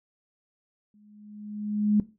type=tone with exponential growth; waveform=sine; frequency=209.2 Hz; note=G#3; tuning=13 cents sharp; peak=-16 dBFS; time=0.94-2 s; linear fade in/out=2 ms; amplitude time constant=230 ms; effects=noise-tail reverb RT60 0.3 s tail -18 dB re dry